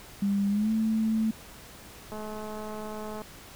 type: tone with pitch glide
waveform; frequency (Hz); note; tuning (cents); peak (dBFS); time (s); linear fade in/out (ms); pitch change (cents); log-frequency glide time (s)
sine; 200 to 220.6; G3 to A3; +35 to +5; -23; 0.22-1.31; 5; +170; 0.49-0.71
type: click train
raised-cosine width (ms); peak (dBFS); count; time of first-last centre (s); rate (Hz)
1; -26; 236; 2.12-3.218; 214
effects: pink hiss -48 dBFS RMS until 3.55 s